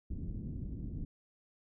pink low-pass noise, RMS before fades -40 dBFS, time 0.1-1.05 s, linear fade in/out 5 ms, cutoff 270 Hz, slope 24 dB/octave, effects none

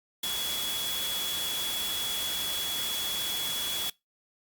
sine tone in noise, 3372 Hz, G#7, 26 cents sharp, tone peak -31 dBFS, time 0.23-3.9 s, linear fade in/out 5 ms, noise white, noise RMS -34 dBFS, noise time 0.23-3.9 s, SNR 0 dB, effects noise-tail reverb RT60 0.2 s tail -23 dB re dry + Opus 48 kbps

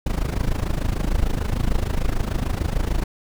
brown noise with amplitude modulation, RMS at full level -18 dBFS, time 0.06-3.04 s, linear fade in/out 5 ms, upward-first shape sine, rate 26.7 Hz, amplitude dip 85%, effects none

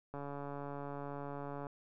click train, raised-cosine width 1 ms, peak -30 dBFS, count 218, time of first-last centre 0.14-1.668 s, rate 142 Hz, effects none

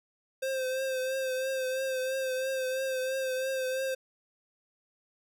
square tone with vibrato, 523.3 Hz, C5, in tune, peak -30 dBFS, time 0.42-3.95 s, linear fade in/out 10 ms, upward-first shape triangle, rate 3 Hz, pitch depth 40 cents each way, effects none

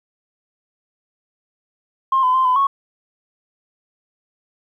sine tone with pitch steps, 1063 / 1014 / 1043 / 1010 / 1103 Hz, C6 / B5 / C6 / B5 / C#6, +27 / +45 / -6 / +39 / -9 cents, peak -12 dBFS, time 2.12-2.67 s, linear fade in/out 5 ms, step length 110 ms, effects tanh soft clip ceiling -8 dBFS + 9-bit

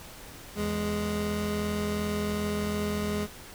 25% pulse tone pair together, 82.5 / 207.8 Hz, E2 / G#3, +2 / +1 cents, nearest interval octave + major third, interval 1599 cents, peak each -31 / -25 dBFS, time 0.55-3.28 s, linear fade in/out 50 ms, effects pink hiss -46 dBFS RMS until 3.54 s

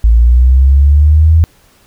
sine linear sweep, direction up, 54.9 to 82.41 Hz, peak -3 dBFS, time 0.04-1.44 s, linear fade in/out 0 ms, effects pink hiss -48 dBFS RMS until 1.86 s

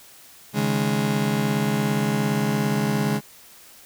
35% pulse chord, C# suspended second, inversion none, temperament just, 138.59 / 155.92 / 207.9 Hz, C#3 / D#3 / G#3, 0 / +4 / +2 cents, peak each -24 / -26 / -21 dBFS, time 0.53-3.21 s, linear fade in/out 50 ms, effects white hiss -48 dBFS RMS until 3.85 s

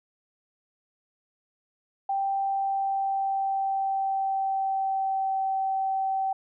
sine tone with pitch glide, 784 to 771 Hz, G5 to G5, 0 to -29 cents, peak -24 dBFS, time 2.09-6.33 s, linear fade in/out 5 ms, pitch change -29 cents, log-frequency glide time 2.4-5.46 s, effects none

